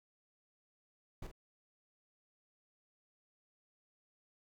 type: noise with echo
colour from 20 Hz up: brown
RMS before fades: -43 dBFS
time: 1.22-1.27 s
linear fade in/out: 5 ms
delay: 45 ms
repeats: 1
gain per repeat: -8 dB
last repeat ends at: 1.315 s
effects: none